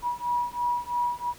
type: beating tone pair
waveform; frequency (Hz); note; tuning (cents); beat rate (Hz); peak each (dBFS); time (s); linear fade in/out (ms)
sine; 966 / 969; B5 / B5; -39 / -33; 3; -28; 0.02-1.34; 50
effects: pink hiss -49 dBFS RMS until 1.38 s